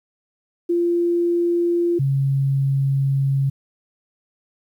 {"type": "tone pair in turn", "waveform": "sine", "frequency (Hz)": [345, 136.91], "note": ["F4", "C#3"], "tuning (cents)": [-21, -21], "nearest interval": "octave + major third", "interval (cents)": 1600, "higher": "first", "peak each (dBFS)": -16, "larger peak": "neither", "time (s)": [[0.69, 1.99], [1.99, 3.5]], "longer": "second", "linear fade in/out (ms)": 10, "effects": ["9-bit"]}